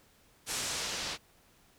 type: noise with low-pass filter sweep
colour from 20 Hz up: white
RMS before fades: -36 dBFS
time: 0.46-1.18 s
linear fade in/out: 50 ms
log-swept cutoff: 8900 to 4400 Hz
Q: 1.1
effects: pink hiss -64 dBFS RMS until 1.78 s